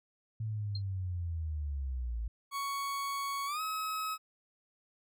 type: linear sweep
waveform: sine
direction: down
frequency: 111.5 to 53.9 Hz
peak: -33 dBFS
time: 0.4-2.28 s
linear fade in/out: 5 ms
type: tone with exponential decay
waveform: sine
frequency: 4186 Hz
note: C8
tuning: in tune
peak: -36 dBFS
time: 0.75-0.82 s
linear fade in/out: 5 ms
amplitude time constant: 15 ms
type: tone with pitch glide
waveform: 40% pulse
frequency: 1114 to 1279.6 Hz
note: C#6 to D#6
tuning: +8 to +48 cents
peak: -33 dBFS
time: 2.51-4.18 s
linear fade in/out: 50 ms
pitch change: +240 cents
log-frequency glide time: 3.46-3.61 s
effects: none